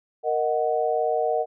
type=chord; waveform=sine; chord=D# minor; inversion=second; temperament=equal; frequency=466.2 / 622.3 / 740 Hz; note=A#4 / D#5 / F#5; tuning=0 / 0 / 0 cents; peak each=-25 dBFS; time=0.23-1.46 s; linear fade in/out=50 ms; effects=none